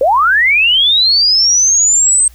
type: linear sweep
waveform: sine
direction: up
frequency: 489.6 to 8372 Hz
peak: -7 dBFS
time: 0.01-2.28 s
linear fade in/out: 2 ms
effects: added 60 Hz sine -38 dBFS peak until 2.34 s + white hiss -48 dBFS RMS until 2.34 s